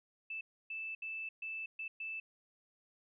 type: tone bursts at uneven times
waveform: sine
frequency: 2637 Hz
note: E7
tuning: in tune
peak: -39 dBFS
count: 6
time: 0.3-0.41 / 0.7-0.95 / 1.02-1.29 / 1.42-1.66 / 1.79-1.88 / 2-2.2 s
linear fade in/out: 5 ms
effects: none